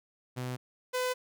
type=tone pair in turn; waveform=sawtooth; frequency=126 / 504 Hz; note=B2 / B4; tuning=+35 / +35 cents; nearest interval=2 octaves; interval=2400 cents; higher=second; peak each=-30 / -25 dBFS; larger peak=second; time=0.36-0.57 / 0.93-1.14 s; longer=neither; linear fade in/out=20 ms; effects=none